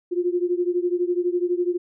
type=beating tone pair; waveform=sine; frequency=350 / 362 Hz; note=F4 / F#4; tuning=+4 / -38 cents; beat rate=12 Hz; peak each=-22 / -24 dBFS; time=0.11-1.78 s; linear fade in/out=20 ms; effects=none